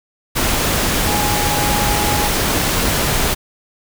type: tone in noise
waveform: sine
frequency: 830.6 Hz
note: G#5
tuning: in tune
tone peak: -21 dBFS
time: 1.06-2.28 s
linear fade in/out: 20 ms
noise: pink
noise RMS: -17 dBFS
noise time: 0.35-3.35 s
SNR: -7 dB
effects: none